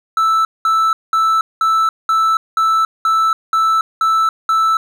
triangle tone bursts, 1318.5 Hz, E6, in tune, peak -9 dBFS, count 10, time 0.17-4.77 s, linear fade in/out 2 ms, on 280 ms, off 200 ms, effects none

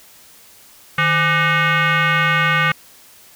sine tone with frequency modulation, 155.56 Hz, D#3, in tune, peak -12 dBFS, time 0.98-2.72 s, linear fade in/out 5 ms, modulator 674 Hz, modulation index 3.5, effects tanh soft clip ceiling -8 dBFS + white hiss -46 dBFS RMS until 3.35 s

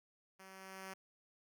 5% pulse tone with level ramp, 190.7 Hz, G3, 47 cents flat, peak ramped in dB -44 to -34 dBFS, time 0.39-0.94 s, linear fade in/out 10 ms, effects none

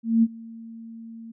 sine tone with ADSR envelope, 227.5 Hz, A#3, 42 cents flat, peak -13 dBFS, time 0.03-1.32 s, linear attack 200 ms, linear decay 41 ms, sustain -24 dB, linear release 11 ms, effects none

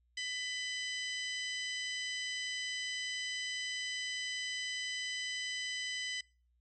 harmonic tone with a mistuned harmonic, 997 Hz, B5, 16 cents sharp, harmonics 2 / 3 / 4 / 5 / 6 / 7 / 8, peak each -40 / -41 / -48 / -45 / -49 / -60 / -51 dBFS, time 0.17-6.21 s, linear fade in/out 5 ms, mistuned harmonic 3, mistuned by +30 cents, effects noise-tail reverb RT60 0.4 s tail -26 dB re dry + added 60 Hz sine -70 dBFS peak until 6.6 s

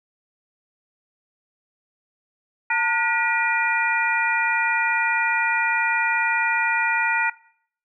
harmonic tone with a mistuned harmonic, 480.8 Hz, B4, 46 cents flat, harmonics 2 / 3 / 4 / 5, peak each -24 / -24 / -24 / -24 dBFS, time 2.7-7.3 s, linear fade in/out 5 ms, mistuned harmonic 2, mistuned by -110 cents, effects noise-tail reverb RT60 0.6 s tail -20 dB re dry

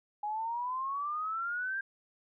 sine exponential sweep, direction up, 826 to 1607 Hz, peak -32 dBFS, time 0.23-1.81 s, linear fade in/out 5 ms, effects none

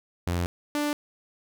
sawtooth tone pair in turn, 87.31 / 294.5 Hz, F2 / D4, 0 / +5 cents, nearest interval octave + major sixth, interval 2105 cents, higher second, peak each -21 dBFS, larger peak neither, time 0.27-0.46 / 0.75-0.93 s, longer first, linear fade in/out 0 ms, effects none

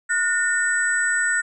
sine tone cluster, 1452 / 1822 / 7930 Hz, F#6 / A#6 / B8, -33 / -40 / +6 cents, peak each -21 / -22 / -27 dBFS, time 0.09-1.42 s, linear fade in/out 20 ms, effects none

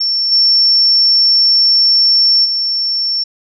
sine tone with level steps, 5430 Hz, F8, 50 cents flat, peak -12 / -7 / -13 dBFS, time 0-3.24 s, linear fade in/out 10 ms, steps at 0.31 / 2.44 s, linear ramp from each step 20 ms, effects none

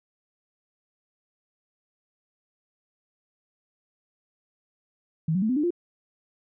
sine tone with pitch steps, 159.9 / 186.89 / 218.4 / 255.3 / 298.4 / 348.7 Hz, D#3 / F#3 / A3 / C4 / D4 / F4, +48 / +18 / -13 / -42 / +28 / -3 cents, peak -21 dBFS, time 5.28-5.706 s, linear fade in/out 5 ms, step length 71 ms, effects none

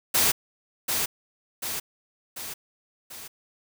white noise with echo, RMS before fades -21 dBFS, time 0.14-0.32 s, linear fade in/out 10 ms, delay 740 ms, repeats 4, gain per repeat -5 dB, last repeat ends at 3.28 s, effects none

